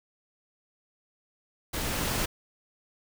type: noise with level ramp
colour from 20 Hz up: pink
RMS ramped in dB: -32 to -28 dBFS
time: 1.73-2.26 s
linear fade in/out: 10 ms
effects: none